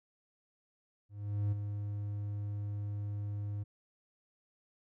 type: tone with ADSR envelope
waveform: triangle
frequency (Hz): 102.7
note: G#2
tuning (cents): -19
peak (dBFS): -26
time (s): 1.09-3.64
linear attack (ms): 430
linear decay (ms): 16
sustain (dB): -7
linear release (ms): 16
effects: none